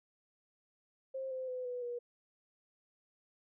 sine tone with pitch steps, 530 / 517.6 / 505.5 / 493.7 / 482.1 Hz, C5 / C5 / B4 / B4 / B4, +22 / -19 / +40 / -1 / -42 cents, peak -37 dBFS, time 1.14-1.99 s, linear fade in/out 10 ms, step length 170 ms, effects none

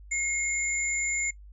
sine tone pair together, 2152 / 7131 Hz, C7 / A8, +48 / +22 cents, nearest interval octave + major sixth, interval 2074 cents, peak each -28 / -30 dBFS, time 0.11-1.31 s, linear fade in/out 10 ms, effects noise-tail reverb RT60 0.1 s tail -22 dB re dry + added 50 Hz sine -45 dBFS peak until 1.52 s

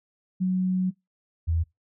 sine tone pair in turn, 185 / 82.56 Hz, F#3 / E2, 0 / +3 cents, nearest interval octave + major second, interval 1397 cents, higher first, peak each -21 dBFS, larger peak neither, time 0.4-0.91 / 1.47-1.64 s, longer first, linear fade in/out 20 ms, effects noise-tail reverb RT60 0.2 s tail -24 dB re dry

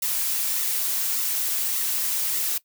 blue noise with flanger, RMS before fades -25 dBFS, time 0.02-2.58 s, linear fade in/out 5 ms, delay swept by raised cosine 1.2 to 6.5 ms, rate 1.7 Hz, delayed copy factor -0.5, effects noise-tail reverb RT60 0.1 s tail -19 dB re dry

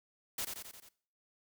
white noise with echo, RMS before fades -37 dBFS, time 0.38-0.45 s, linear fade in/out 5 ms, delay 88 ms, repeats 5, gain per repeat -4 dB, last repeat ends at 0.89 s, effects noise-tail reverb RT60 0.5 s tail -20 dB re dry

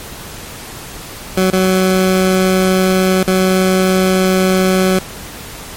20% pulse tone with dropouts, 187 Hz, F#3, 19 cents sharp, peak -5 dBFS, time 1.37-4.99 s, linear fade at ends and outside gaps 5 ms, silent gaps 1.504-1.529 / 3.232-3.275 s, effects pink hiss -30 dBFS RMS until 5.76 s + MP3 64 kbps

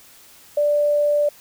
sine tone, 587.3 Hz, D5, in tune, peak -15 dBFS, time 0.57-1.29 s, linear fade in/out 5 ms, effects white hiss -48 dBFS RMS until 1.4 s

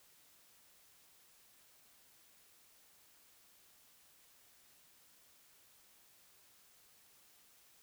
silence, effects white hiss -66 dBFS RMS until 7.82 s

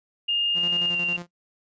sine tone with pitch glide, 2827 to 2774 Hz, F7 to F7, +20 to -12 cents, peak -21 dBFS, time 0.28-1.17 s, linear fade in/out 10 ms, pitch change -32 cents, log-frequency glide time 0.88-0.96 s
sawtooth tone with tremolo, 174.61 Hz, F3, in tune, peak -29 dBFS, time 0.54-1.27 s, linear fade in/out 50 ms, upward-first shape square, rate 11 Hz, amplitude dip 55%
effects noise-tail reverb RT60 0.1 s tail -18 dB re dry + resampled to 16000 Hz

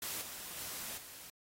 white noise with level steps, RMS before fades -40 / -46 / -43 / -51 dBFS, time 0.02-1.3 s, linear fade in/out 2 ms, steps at 0.21 / 0.56 / 0.97 s, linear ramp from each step 10 ms, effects AAC 48 kbps

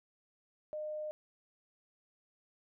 sine tone, 610 Hz, D#5, 34 cents flat, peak -37 dBFS, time 0.73-1.11 s, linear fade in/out 0 ms, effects none

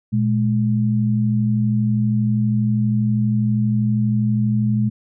sine tone pair together, 118.63 / 211.1 Hz, A#2 / G#3, +31 / +29 cents, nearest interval minor seventh, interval 998 cents, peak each -18 dBFS, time 0.12-4.9 s, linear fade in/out 20 ms, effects none

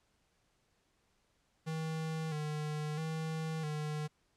square tone with vibrato, 155.4 Hz, D#3, 2 cents flat, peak -36 dBFS, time 1.66-4.08 s, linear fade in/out 20 ms, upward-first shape square, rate 0.76 Hz, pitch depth 45 cents each way, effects pink hiss -75 dBFS RMS until 4.36 s + low-pass 9000 Hz 12 dB/octave

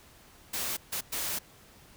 white noise bursts at uneven times, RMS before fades -33 dBFS, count 3, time 0.53-0.77 / 0.92-1.01 / 1.12-1.39 s, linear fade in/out 10 ms, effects pink hiss -56 dBFS RMS until 1.96 s

